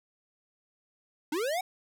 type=linear sweep; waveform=square; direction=up; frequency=281.4 to 770 Hz; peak=-29 dBFS; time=1.32-1.61 s; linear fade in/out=5 ms; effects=none